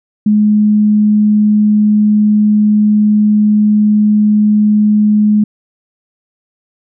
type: tone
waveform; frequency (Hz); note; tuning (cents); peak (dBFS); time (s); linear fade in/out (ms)
sine; 210.6; G#3; +24; -6; 0.26-5.44; 5
effects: none